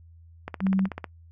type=click train; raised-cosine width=0.5 ms; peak=-18 dBFS; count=10; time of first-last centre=0.48-1.042 s; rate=16 Hz
type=tone; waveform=sine; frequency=191.6 Hz; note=G3; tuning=39 cents flat; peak=-20 dBFS; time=0.6-0.89 s; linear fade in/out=50 ms
effects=noise-tail reverb RT60 0.1 s tail -25 dB re dry + added 83 Hz sine -48 dBFS peak until 1.31 s